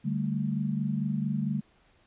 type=chord; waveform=sine; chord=D suspended fourth; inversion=none; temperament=just; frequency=146.83 / 195.78 / 220.2 Hz; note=D3 / G3 / A3; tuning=0 / -2 / +2 cents; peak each=-31 dBFS; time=0.04-1.61 s; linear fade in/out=20 ms; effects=pink hiss -64 dBFS RMS until 2.06 s + resampled to 8000 Hz